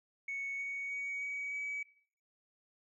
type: tone with pitch steps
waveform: sine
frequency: 2217 / 2232 / 2248 / 2264 / 2279 Hz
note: C#7 / C#7 / C#7 / C#7 / C#7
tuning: 0 / +11 / +24 / +36 / +47 cents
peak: -35 dBFS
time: 0.28-1.83 s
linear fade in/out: 5 ms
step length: 310 ms
effects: noise-tail reverb RT60 0.5 s tail -17 dB re dry + tanh soft clip ceiling -33 dBFS